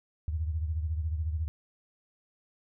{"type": "beating tone pair", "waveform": "sine", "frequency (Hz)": [77.78, 91.78], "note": ["D#2", "F#2"], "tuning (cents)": [0, -14], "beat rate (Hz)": 14, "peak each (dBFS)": [-29, -37], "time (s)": [0.28, 1.48], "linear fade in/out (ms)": 0, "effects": []}